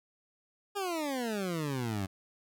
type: exponential sweep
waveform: 20% pulse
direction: down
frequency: 414.1 to 92.5 Hz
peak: -27 dBFS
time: 0.75-2.07 s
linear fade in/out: 20 ms
effects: none